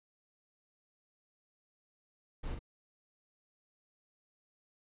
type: noise with echo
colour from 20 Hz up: brown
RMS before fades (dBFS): -39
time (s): 2.43-2.55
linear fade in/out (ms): 10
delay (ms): 42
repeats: 1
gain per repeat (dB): -4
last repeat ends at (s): 2.592
effects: resampled to 8000 Hz